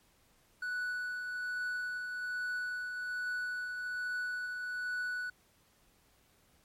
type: tone with tremolo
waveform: triangle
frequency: 1480 Hz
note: F#6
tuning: in tune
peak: -31 dBFS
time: 0.62-5.3 s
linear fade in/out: 5 ms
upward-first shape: triangle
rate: 1.2 Hz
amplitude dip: 40%
effects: pink hiss -68 dBFS RMS until 6.64 s + MP3 64 kbps